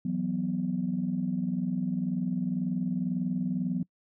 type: chord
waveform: sine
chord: E suspended second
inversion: none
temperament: equal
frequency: 164.81 / 185 / 246.9 Hz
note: E3 / F#3 / B3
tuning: 0 / 0 / 0 cents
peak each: -34 / -29 / -31 dBFS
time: 0.05-3.83 s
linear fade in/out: 5 ms
effects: noise-tail reverb RT60 0.1 s tail -25 dB re dry + tanh soft clip ceiling -18 dBFS